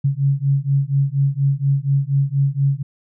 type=beating tone pair; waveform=sine; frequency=136.7 / 140.9 Hz; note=C#3 / C#3; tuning=-24 / +29 cents; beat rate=4.2 Hz; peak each=-18 dBFS; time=0.04-2.83 s; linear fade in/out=10 ms; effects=none